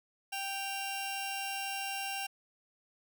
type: tone pair together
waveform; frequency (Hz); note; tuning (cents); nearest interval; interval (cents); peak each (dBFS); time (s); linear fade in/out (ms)
sawtooth; 784 / 2774; G5 / F7; 0 / -12; octave + minor seventh; 2188; -34 / -35; 0.32-2.27; 10
effects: none